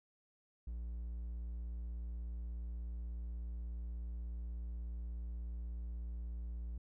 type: tone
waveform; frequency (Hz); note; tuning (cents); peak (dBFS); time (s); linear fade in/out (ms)
triangle; 58.27; A#1; 0; -38; 0.67-6.78; 5
effects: none